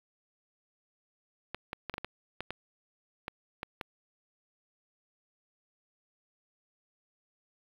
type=clicks; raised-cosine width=0.3 ms; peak=-19 dBFS; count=11; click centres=1.546 / 1.731 / 1.897 / 1.94 / 1.981 / 2.046 / 2.406 / 2.506 / 3.281 / 3.631 / 3.812 s; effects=low-pass 4000 Hz 12 dB/octave + 8-bit